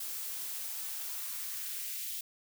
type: noise with high-pass filter sweep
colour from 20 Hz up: blue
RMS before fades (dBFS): -39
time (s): 0-2.21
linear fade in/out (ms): 5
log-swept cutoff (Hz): 220 to 2900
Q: 1.3
effects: none